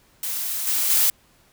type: noise with level steps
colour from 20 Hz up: blue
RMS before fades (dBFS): -27 / -22 / -18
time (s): 0.23-1.1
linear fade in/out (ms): 2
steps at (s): 0.67 / 0.9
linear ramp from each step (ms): 2
effects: pink hiss -58 dBFS RMS until 1.52 s